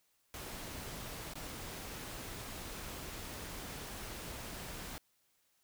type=noise with dropouts; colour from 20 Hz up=pink; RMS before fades=-45 dBFS; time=0.34-4.98 s; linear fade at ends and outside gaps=0 ms; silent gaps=1.336-1.355 s; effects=white hiss -75 dBFS RMS until 5.63 s